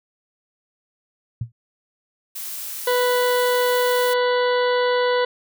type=tone with exponential decay; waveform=sine; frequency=116.54 Hz; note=A#2; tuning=in tune; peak=-19 dBFS; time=1.41-1.52 s; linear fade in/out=5 ms; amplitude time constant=22 ms
type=noise; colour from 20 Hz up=blue; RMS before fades=-31 dBFS; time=2.35-4.14 s; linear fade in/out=10 ms
type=harmonic tone; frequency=493.9 Hz; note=B4; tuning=in tune; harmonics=1 / 2 / 3 / 4 / 6 / 7 / 8 / 9; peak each=-18 / -24 / -28 / -30 / -34 / -35 / -36 / -37 dBFS; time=2.87-5.25 s; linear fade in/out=5 ms
effects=none